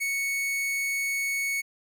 45% pulse tone, 2217 Hz, C#7, in tune, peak -26 dBFS, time 0-1.62 s, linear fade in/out 20 ms, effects none

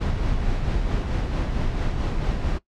brown noise with tremolo, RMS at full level -22 dBFS, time 0-2.59 s, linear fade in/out 20 ms, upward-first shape sine, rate 4.5 Hz, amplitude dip 35%, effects noise-tail reverb RT60 0.1 s tail -18 dB re dry + low-pass 5000 Hz 12 dB/octave

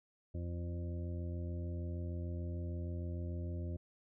harmonic tone with a mistuned harmonic, 86.6 Hz, F2, 14 cents flat, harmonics 1 / 2 / 3 / 4 / 6 / 7, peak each -38 / -47 / -50 / -50 / -56 / -55 dBFS, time 0.34-3.77 s, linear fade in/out 10 ms, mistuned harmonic 1, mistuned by -22 cents, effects none

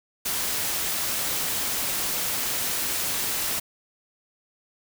white noise, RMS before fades -27 dBFS, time 0.25-3.6 s, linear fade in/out 10 ms, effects none

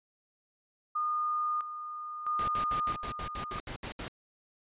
sine tone with tremolo, 1221 Hz, D#6, 33 cents flat, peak -28 dBFS, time 0.95-3.59 s, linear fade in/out 10 ms, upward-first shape square, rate 0.76 Hz, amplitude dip 65%
pink noise bursts, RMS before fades -39 dBFS, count 11, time 2.39-4.081 s, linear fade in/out 2 ms, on 91 ms, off 69 ms
effects resampled to 8000 Hz

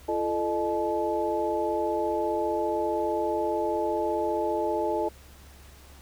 sine tone cluster, 340.3 / 435.4 / 610 / 860 Hz, F4 / A4 / D#5 / A5, -45 / -18 / -34 / -40 cents, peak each -30 dBFS, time 0.08-5.09 s, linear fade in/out 10 ms, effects added 69 Hz sine -49 dBFS peak until 6.01 s + pink hiss -53 dBFS RMS until 6.01 s

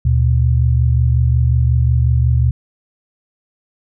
sine tone pair together, 74.8 / 120.32 Hz, D2 / B2, +32 / -45 cents, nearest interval minor sixth, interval 823 cents, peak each -13 dBFS, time 0.05-2.51 s, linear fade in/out 5 ms, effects none

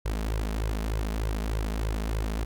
sawtooth tone with flanger, 53.6 Hz, A1, 45 cents flat, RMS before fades -29 dBFS, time 0.05-2.45 s, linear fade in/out 10 ms, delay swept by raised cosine 1.9 to 4.8 ms, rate 3.3 Hz, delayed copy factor +0.95, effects none

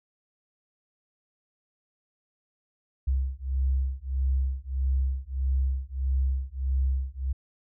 sine beating tone pair, 65.41 / 67.01 Hz, C2 / C2, 0 / +42 cents, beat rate 1.6 Hz, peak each -27 / -27 dBFS, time 3.07-7.33 s, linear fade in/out 10 ms, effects none

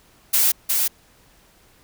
blue noise with echo, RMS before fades -17 dBFS, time 0.33-0.52 s, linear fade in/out 10 ms, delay 360 ms, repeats 1, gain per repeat -3 dB, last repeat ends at 0.88 s, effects pink hiss -55 dBFS RMS until 1.83 s

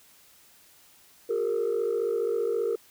sine tone cluster, 364.1 / 407.9 / 462.8 Hz, F#4 / G#4 / A#4, -28 / -31 / -13 cents, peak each -32 / -28 / -25 dBFS, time 1.29-2.76 s, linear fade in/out 10 ms, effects tanh soft clip ceiling -20 dBFS + white hiss -57 dBFS RMS until 2.9 s

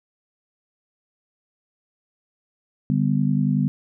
sine chord, G major, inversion second, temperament equal with one note detuned, 145.4 / 196 / 246.9 Hz, D3 / G3 / B3, -17 / 0 / 0 cents, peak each -21 / -22 / -23 dBFS, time 2.9-3.68 s, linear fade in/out 0 ms, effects none

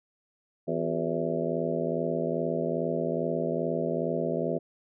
harmonic tone with a mistuned harmonic, 82.41 Hz, E2, in tune, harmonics 2 / 3 / 4 / 5 / 6 / 7 / 8, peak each -34 / -34 / -34 / -34 / -34 / -34 / -34 dBFS, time 0.67-4.59 s, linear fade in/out 20 ms, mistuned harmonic 4, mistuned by +130 cents, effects none

